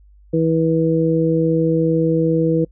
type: harmonic tone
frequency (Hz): 162.4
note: E3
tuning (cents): -26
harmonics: 1 / 2 / 3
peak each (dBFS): -18 / -18 / -18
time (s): 0.33-2.65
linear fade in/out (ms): 10
effects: noise-tail reverb RT60 0.1 s tail -26 dB re dry + added 50 Hz sine -45 dBFS peak until 2.71 s